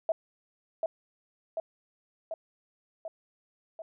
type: tone with echo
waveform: sine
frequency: 651 Hz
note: E5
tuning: 22 cents flat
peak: -23 dBFS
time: 0.09-0.12 s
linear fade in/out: 2 ms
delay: 740 ms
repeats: 5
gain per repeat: -3 dB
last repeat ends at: 3.82 s
effects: none